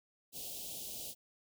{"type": "band-stop noise", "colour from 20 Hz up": "white", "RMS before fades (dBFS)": -44, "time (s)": [0.32, 1.15], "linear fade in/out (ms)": 50, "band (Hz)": [760, 2800], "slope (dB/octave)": 48, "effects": []}